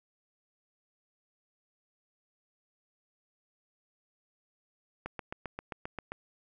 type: click train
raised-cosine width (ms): 0.5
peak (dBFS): -22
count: 9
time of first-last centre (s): 5.06-6.12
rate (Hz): 7.55
effects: none